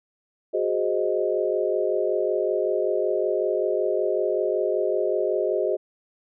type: chord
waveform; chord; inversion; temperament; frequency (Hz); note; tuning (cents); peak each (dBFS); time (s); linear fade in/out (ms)
sine; Ab dominant seventh; third; equal; 370 / 415.3 / 523.3 / 622.3; Gb4 / Ab4 / C5 / Eb5; 0 / 0 / 0 / 0; -26 / -26 / -28 / -26; 0.53-5.77; 20
effects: none